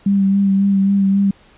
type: tone with vibrato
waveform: sine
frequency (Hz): 196.7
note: G3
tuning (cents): +6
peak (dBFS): -11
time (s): 0.06-1.31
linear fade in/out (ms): 5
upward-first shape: sine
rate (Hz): 3.7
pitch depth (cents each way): 24
effects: pink hiss -49 dBFS RMS until 1.57 s + resampled to 8000 Hz